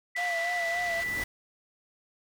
sine tone, 1975.5 Hz, B6, in tune, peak -29 dBFS, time 0.15-1.24 s, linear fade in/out 10 ms
white band-pass noise, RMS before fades -42 dBFS, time 0.16-1.04 s, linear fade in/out 5 ms, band 640 to 4500 Hz, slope 12 dB/octave
sine tone with vibrato, 691 Hz, F5, 19 cents flat, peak -31 dBFS, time 0.17-1.02 s, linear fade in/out 20 ms, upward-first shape sine, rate 3.5 Hz, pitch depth 50 cents each way
pink noise with exponential growth, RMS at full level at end -36 dBFS, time 0.18-1.24 s, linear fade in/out 5 ms, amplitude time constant 230 ms
effects none

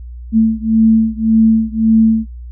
sine beating tone pair, 221.7 / 223.5 Hz, A3 / A3, +13 / +27 cents, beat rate 1.8 Hz, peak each -11 / -12 dBFS, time 0.32-2.27 s, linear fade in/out 50 ms, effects added 60 Hz sine -27 dBFS peak until 2.51 s

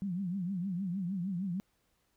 sine tone with vibrato, 185 Hz, F#3, in tune, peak -32 dBFS, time 0.02-1.6 s, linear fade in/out 0 ms, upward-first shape triangle, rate 6.5 Hz, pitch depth 180 cents each way, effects pink hiss -75 dBFS RMS until 2.16 s

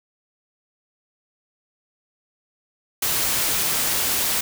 white noise, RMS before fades -22 dBFS, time 3.02-4.41 s, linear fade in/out 5 ms, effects none

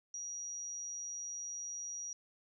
sine tone, 5760 Hz, F#8, 47 cents flat, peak -40 dBFS, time 0.14-2.13 s, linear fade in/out 2 ms, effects none

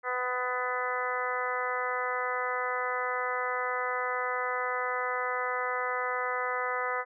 harmonic tone with a mistuned harmonic, 250.5 Hz, B3, 25 cents sharp, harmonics 2 / 3 / 4 / 5 / 6 / 7 / 8, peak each -35 / -38 / -36 / -34 / -38 / -38 / -37 dBFS, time 0.03-7.05 s, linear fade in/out 50 ms, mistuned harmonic 6, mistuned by -16 cents, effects none

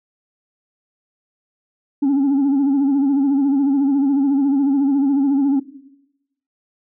sine tone with vibrato, 277.2 Hz, C#4, in tune, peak -11 dBFS, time 2.02-5.6 s, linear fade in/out 10 ms, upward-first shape sine, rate 14 Hz, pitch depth 76 cents each way, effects noise-tail reverb RT60 0.9 s tail -17 dB re dry + tanh soft clip ceiling -12 dBFS

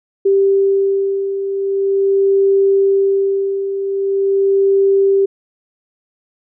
sine beating tone pair, 392 / 392.43 Hz, G4 / G4, 0 / +2 cents, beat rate 0.43 Hz, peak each -19 / -12 dBFS, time 0.25-5.26 s, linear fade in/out 10 ms, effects none

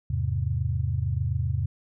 sine chord, E augmented, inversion none, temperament equal, 82.41 / 103.83 / 130.81 Hz, E2 / G#2 / B#2, 0 / 0 / 0 cents, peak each -28 dBFS, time 0.1-1.66 s, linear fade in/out 5 ms, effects none

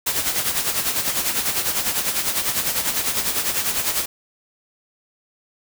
white noise with tremolo, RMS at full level -20 dBFS, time 0.06-4.06 s, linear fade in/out 10 ms, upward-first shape sine, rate 10 Hz, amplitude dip 60%, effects none

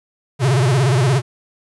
square tone with vibrato, 130.2 Hz, C3, 8 cents flat, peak -13 dBFS, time 0.39-1.22 s, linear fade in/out 50 ms, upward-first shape sine, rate 17 Hz, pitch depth 180 cents each way, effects resampled to 24000 Hz + 8-bit

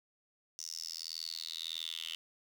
10% pulse tone with high-pass filter sweep, 81.6 Hz, E2, 17 cents flat, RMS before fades -42 dBFS, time 0.59-2.15 s, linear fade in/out 0 ms, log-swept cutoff 5800 to 3100 Hz, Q 9.5, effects none

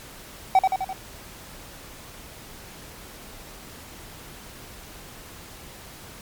triangle tone with echo, 762 Hz, G5, 49 cents flat, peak -10 dBFS, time 0.55-0.59 s, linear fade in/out 2 ms, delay 85 ms, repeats 4, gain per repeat -4 dB, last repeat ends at 0.93 s, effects pink hiss -43 dBFS RMS until 6.21 s + MP3 96 kbps

